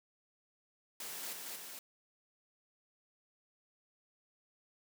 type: noise with echo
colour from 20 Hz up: white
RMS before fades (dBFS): -44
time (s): 1-1.33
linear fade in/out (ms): 2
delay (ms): 230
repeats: 2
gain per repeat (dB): -2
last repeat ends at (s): 1.79
effects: high-pass 200 Hz 12 dB/octave